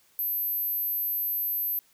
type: tone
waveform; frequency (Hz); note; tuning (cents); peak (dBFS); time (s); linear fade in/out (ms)
sine; 12300; G9; -34; -26; 0.19-1.79; 0
effects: white hiss -63 dBFS RMS until 1.93 s